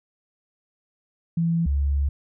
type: tone pair in turn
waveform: sine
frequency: 167.1 / 70.43 Hz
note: E3 / C#2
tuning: +24 / +28 cents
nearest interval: octave + minor third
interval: 1496 cents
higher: first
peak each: -19 dBFS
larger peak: neither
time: 1.37-1.66 / 1.66-2.09 s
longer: second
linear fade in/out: 5 ms
effects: none